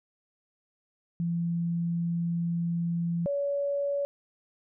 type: tone pair in turn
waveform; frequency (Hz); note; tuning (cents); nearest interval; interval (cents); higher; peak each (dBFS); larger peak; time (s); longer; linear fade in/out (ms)
sine; 169.9 / 566.2; F3 / C#5; -47 / +37; octave + major sixth; 2084; second; -26; neither; 1.2-3.26 / 3.26-4.05; first; 0
effects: none